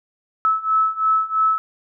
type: beating tone pair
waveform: sine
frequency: 1300 / 1303 Hz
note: E6 / E6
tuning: -24 / -20 cents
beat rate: 3 Hz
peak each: -20 / -18 dBFS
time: 0.45-1.58 s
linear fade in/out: 0 ms
effects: none